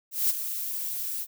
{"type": "noise with ADSR envelope", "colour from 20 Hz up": "violet", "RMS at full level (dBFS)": -22, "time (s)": [0.11, 1.27], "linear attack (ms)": 190, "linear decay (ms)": 16, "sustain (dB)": -10, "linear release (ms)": 57, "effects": []}